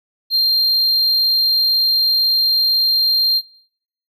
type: tone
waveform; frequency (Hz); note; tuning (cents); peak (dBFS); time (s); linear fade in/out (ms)
triangle; 4186; C8; 0; -11; 0.3-3.42; 50
effects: noise-tail reverb RT60 0.7 s tail -24 dB re dry